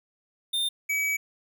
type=tone pair in turn; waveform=square; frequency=3620 / 2280 Hz; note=A7 / C#7; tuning=+48 / +48 cents; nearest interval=minor sixth; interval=800 cents; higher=first; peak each=-25 dBFS; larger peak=neither; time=0.53-0.69 / 0.89-1.17 s; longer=second; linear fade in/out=10 ms; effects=none